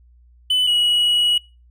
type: tone pair in turn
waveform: triangle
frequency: 3002 / 2917 Hz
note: F#7 / F#7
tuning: +24 / -25 cents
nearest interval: unison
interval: 49 cents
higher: first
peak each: -13 dBFS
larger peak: neither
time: 0.5-0.67 / 0.67-1.38 s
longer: second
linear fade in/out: 5 ms
effects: noise-tail reverb RT60 0.3 s tail -25 dB re dry + added 60 Hz sine -48 dBFS peak until 1.7 s